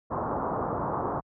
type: low-pass noise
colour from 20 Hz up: white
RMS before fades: -30 dBFS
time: 0.1-1.21 s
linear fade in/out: 20 ms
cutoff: 1200 Hz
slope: 48 dB/octave
effects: high-pass 60 Hz 12 dB/octave